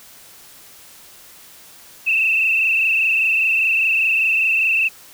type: tone with frequency modulation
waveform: sine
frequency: 2637 Hz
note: E7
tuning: in tune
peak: -14 dBFS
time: 2.06-4.89 s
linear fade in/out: 20 ms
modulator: 25 Hz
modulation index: 3.7
effects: white hiss -44 dBFS RMS until 5.13 s